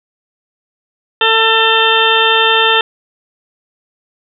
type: harmonic tone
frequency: 447.4 Hz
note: A4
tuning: 29 cents sharp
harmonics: 1 / 2 / 3 / 4 / 6 / 7 / 8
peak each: -16 / -16 / -16 / -16 / -16 / -16 / -16 dBFS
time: 1.21-2.81 s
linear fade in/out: 2 ms
effects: none